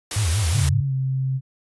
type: noise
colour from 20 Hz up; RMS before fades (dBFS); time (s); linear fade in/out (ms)
white; -27; 0.11-0.69; 2
type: tone with vibrato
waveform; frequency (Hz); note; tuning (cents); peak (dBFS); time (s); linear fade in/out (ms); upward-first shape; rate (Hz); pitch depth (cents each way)
sine; 92.5; F#2; 0; -18; 0.16-0.81; 5; sine; 5.4; 290
type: tone with pitch glide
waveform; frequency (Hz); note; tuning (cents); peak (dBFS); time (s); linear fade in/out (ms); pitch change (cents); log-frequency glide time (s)
sine; 138.59 to 132.41; C#3 to C3; 0 to +21; -20; 0.52-1.41; 50; -79; 0.85-0.93
effects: resampled to 24000 Hz